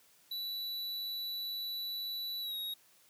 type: tone with pitch glide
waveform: square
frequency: 3951 to 3783 Hz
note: B7 to A#7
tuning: 0 to +25 cents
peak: -37 dBFS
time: 0.31-2.74 s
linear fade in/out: 5 ms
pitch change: -75 cents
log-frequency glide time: 2.41-2.56 s
effects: white hiss -65 dBFS RMS until 3.09 s + high-pass 80 Hz 12 dB/octave